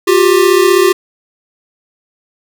square tone pair together, 356.2 / 391.9 Hz, F4 / G4, +34 / 0 cents, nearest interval major second, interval 166 cents, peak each -10 dBFS, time 0.07-0.93 s, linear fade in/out 10 ms, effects none

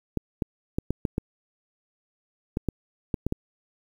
clicks, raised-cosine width 3 ms, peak -12 dBFS, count 11, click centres 0.173 / 0.422 / 0.785 / 0.906 / 1.052 / 1.181 / 2.571 / 2.687 / 3.142 / 3.266 / 3.324 s, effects 8-bit

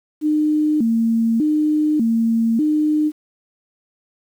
sine tone with vibrato, 263.2 Hz, C4, 10 cents sharp, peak -14 dBFS, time 0.21-3.12 s, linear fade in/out 50 ms, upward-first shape square, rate 0.84 Hz, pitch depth 250 cents each way, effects 8-bit

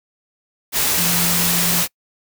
sine tone in noise, 172.6 Hz, F3, 20 cents flat, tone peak -23 dBFS, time 0.96-1.85 s, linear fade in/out 50 ms, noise white, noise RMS -18 dBFS, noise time 0.72-1.88 s, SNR -8 dB, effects noise-tail reverb RT60 0.1 s tail -26 dB re dry

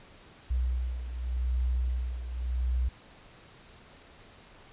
sine beating tone pair, 61.8 / 62.66 Hz, B1 / B1, +2 / +26 cents, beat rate 0.86 Hz, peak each -28 / -34 dBFS, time 0.5-2.89 s, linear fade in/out 10 ms, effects pink hiss -54 dBFS RMS until 4.72 s + resampled to 8000 Hz

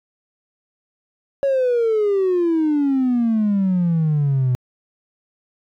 triangle exponential sweep, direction down, 560 to 123.47 Hz, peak -12 dBFS, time 1.43-4.55 s, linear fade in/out 0 ms, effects tanh soft clip ceiling -11 dBFS

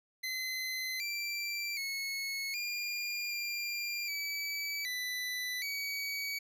25% pulse tone with pitch steps, 2044 / 2351 / 2191 / 2407 / 2389 / 2295 / 1992 / 2266 Hz, C7 / D7 / C#7 / D7 / D7 / D7 / B6 / C#7, -41 / +1 / -21 / +42 / +29 / -40 / +14 / +37 cents, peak -31 dBFS, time 0.23-6.39 s, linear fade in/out 10 ms, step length 770 ms, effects none

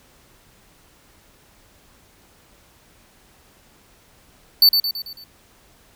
square tone with echo, 4500 Hz, C#8, 25 cents sharp, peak -9 dBFS, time 4.62-4.69 s, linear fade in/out 2 ms, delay 110 ms, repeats 5, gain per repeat -6 dB, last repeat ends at 5.24 s, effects pink hiss -54 dBFS RMS until 5.95 s

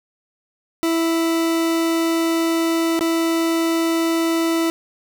40% pulse tone with dropouts, 329.9 Hz, E4, 1 cent sharp, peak -16 dBFS, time 0.83-4.7 s, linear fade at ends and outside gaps 0 ms, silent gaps 2.992-3.009 s, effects none

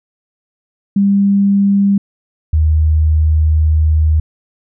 sine tone pair in turn, 199.2 / 77.92 Hz, G3 / D#2, +28 / +3 cents, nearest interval octave + major third, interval 1625 cents, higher first, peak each -8 dBFS, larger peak neither, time 0.96-1.98 / 2.53-4.2 s, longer second, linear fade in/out 5 ms, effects none

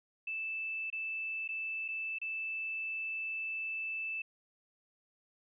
sine tone with dropouts, 2637 Hz, E7, in tune, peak -35 dBFS, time 0.27-4.22 s, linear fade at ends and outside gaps 5 ms, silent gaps 0.902-0.926 / 1.478-1.488 / 1.881-1.885 / 2.186-2.215 s, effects none

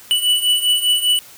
square beating tone pair, 2960 / 2965 Hz, F#7 / F#7, 0 / +3 cents, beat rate 5 Hz, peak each -16 / -20 dBFS, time 0.11-1.19 s, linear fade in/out 0 ms, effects white hiss -42 dBFS RMS until 1.37 s

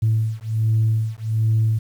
sine beating tone pair, 110 / 111.3 Hz, A2 / A2, 0 / +20 cents, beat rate 1.3 Hz, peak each -19 dBFS, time 0.02-1.79 s, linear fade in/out 10 ms, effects tanh soft clip ceiling -11 dBFS + 8-bit

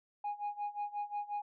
sine tone with tremolo, 825 Hz, G#5, 12 cents flat, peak -31 dBFS, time 0.24-1.42 s, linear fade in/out 5 ms, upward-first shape sine, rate 5.6 Hz, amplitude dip 90%, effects tanh soft clip ceiling -32 dBFS

